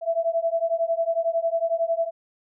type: beating tone pair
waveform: sine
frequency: 659.3 / 670.3 Hz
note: E5 / E5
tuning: 0 / +29 cents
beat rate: 11 Hz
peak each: -24 dBFS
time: 0.01-2.11 s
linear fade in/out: 50 ms
effects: none